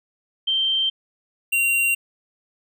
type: tone pair in turn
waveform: sine / square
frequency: 3136 / 2760 Hz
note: G7 / F7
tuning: 0 / -21 cents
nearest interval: major second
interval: 221 cents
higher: first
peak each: -18 dBFS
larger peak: neither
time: 0.47-0.9 / 1.52-1.95 s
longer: neither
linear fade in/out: 10 ms
effects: none